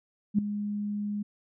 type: tone with ADSR envelope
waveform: sine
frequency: 206.6 Hz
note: G#3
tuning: 9 cents flat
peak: -17 dBFS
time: 0.34-1.23 s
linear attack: 45 ms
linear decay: 4 ms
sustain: -12 dB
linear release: 11 ms
effects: none